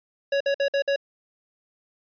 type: tone bursts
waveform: square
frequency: 558 Hz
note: C#5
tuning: 11 cents sharp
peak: -21 dBFS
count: 5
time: 0.32-0.961 s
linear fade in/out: 5 ms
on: 85 ms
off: 54 ms
effects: resampled to 11025 Hz